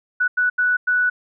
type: tone bursts at uneven times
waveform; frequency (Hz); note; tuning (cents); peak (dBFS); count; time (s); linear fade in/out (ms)
sine; 1479; F#6; -1; -15; 4; 0.2-0.28 / 0.37-0.5 / 0.58-0.77 / 0.87-1.1; 10
effects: none